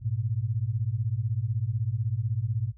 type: beating tone pair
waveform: sine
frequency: 103.83 / 119.83 Hz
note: G#2 / A#2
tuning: 0 / +48 cents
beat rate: 16 Hz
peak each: -28 dBFS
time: 0.01-2.73 s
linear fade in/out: 50 ms
effects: added 60 Hz sine -49 dBFS peak until 2.77 s